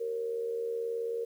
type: tone with amplitude modulation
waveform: sine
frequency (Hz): 463.8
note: A#4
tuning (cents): -9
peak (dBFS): -28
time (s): 0-1.25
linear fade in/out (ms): 10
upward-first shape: sine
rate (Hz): 78.8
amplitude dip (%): 60
effects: 10-bit